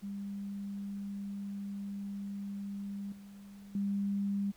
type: tone with level steps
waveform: sine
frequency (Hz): 200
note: G3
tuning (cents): +35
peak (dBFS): -37 / -48 / -30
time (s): 0.02-4.52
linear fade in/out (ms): 20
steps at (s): 3.12 / 3.75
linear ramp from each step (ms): 2
effects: pink hiss -63 dBFS RMS until 4.56 s